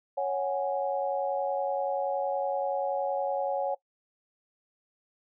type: chord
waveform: sine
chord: C# suspended fourth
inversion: none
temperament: equal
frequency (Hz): 554.4 / 740 / 830.6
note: C#5 / F#5 / G#5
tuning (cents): 0 / 0 / 0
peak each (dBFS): -29 / -32 / -33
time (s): 0.17-3.75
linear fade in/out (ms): 10
effects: noise-tail reverb RT60 0.1 s tail -20 dB re dry